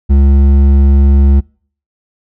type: tone with hard clipping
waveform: triangle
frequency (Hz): 69.3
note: C#2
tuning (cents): 0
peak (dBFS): -6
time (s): 0.09-1.41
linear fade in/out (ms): 20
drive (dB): 12
effects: noise-tail reverb RT60 0.5 s tail -26 dB re dry